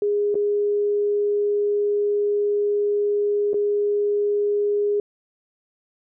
sine tone with dropouts, 411.6 Hz, G#4, 16 cents flat, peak -18 dBFS, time 0.02-5 s, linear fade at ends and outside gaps 2 ms, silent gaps 0.344-0.353 / 3.533-3.542 s, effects none

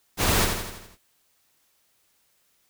pink noise with echo, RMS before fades -22 dBFS, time 0.17-0.48 s, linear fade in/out 50 ms, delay 83 ms, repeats 6, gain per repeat -5 dB, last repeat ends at 0.978 s, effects white hiss -67 dBFS RMS until 2.69 s

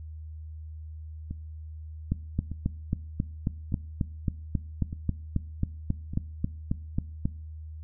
two click trains, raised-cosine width 5 ms, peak -23 / -13 dBFS, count 5 / 20, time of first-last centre 1.31-6.135 / 2.12-7.255 s, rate 0.829 / 3.7 Hz, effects noise-tail reverb RT60 0.5 s tail -21 dB re dry + added 78 Hz sine -38 dBFS peak until 7.83 s

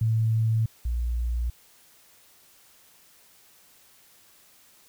sine tone pair in turn, 111.8 / 59.22 Hz, A2 / A#1, +28 / +28 cents, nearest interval major seventh, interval 1100 cents, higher first, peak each -20 / -24 dBFS, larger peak first, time 0.01-0.66 / 0.85-1.5 s, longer neither, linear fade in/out 5 ms, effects white hiss -57 dBFS RMS until 4.88 s

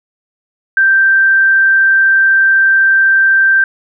sine tone, 1568 Hz, G6, in tune, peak -6 dBFS, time 0.77-3.64 s, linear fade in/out 2 ms, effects none

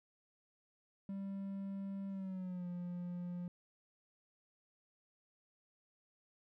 triangle tone with pitch glide, 196 to 176.65 Hz, G3 to F3, 0 to +20 cents, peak -38 dBFS, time 1.09-3.48 s, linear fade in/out 2 ms, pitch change -180 cents, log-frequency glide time 2.09-2.67 s, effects none

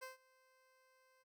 15% pulse tone with ADSR envelope, 519 Hz, C5, 14 cents flat, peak -40 dBFS, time 0.01-1.24 s, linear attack 20 ms, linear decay 140 ms, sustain -24 dB, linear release 26 ms, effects none

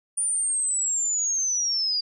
sine linear sweep, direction down, 9397 to 4780 Hz, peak -22 dBFS, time 0.17-2.01 s, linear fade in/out 10 ms, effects none

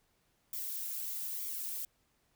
violet noise with flanger, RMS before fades -39 dBFS, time 0.53-1.85 s, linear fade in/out 2 ms, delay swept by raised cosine 0.88 to 3.28 ms, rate 1.1 Hz, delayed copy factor +0.6, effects pink hiss -74 dBFS RMS until 2.35 s

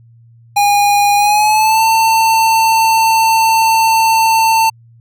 square tone with pitch glide, 817 to 896.1 Hz, G#5 to A5, -29 to +31 cents, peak -9 dBFS, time 0.56-4.7 s, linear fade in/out 10 ms, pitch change +160 cents, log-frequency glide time 1.17-1.85 s, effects added 116 Hz sine -41 dBFS peak until 5 s

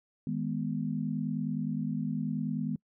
sine chord, G# minor, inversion second, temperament equal with one note detuned, 157.74 / 207.7 / 246.9 Hz, D#3 / G#3 / B3, +24 / 0 / 0 cents, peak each -34 dBFS, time 0.27-2.76 s, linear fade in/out 2 ms, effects noise-tail reverb RT60 0.1 s tail -26 dB re dry

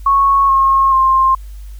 sine tone with pitch steps, 1103 / 1080.3 / 1058.1 Hz, C#6 / C#6 / C6, -9 / -45 / +19 cents, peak -8 dBFS, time 0.06-1.35 s, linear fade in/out 5 ms, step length 430 ms, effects added 50 Hz sine -28 dBFS peak until 1.79 s + white hiss -50 dBFS RMS until 1.79 s

